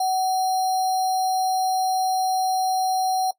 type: tone with sample-and-hold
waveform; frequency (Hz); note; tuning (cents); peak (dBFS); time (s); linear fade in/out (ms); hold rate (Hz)
sine; 750; F#5; +23; -19; 0-3.31; 5; 4900
effects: noise-tail reverb RT60 0.1 s tail -22 dB re dry + AAC 64 kbps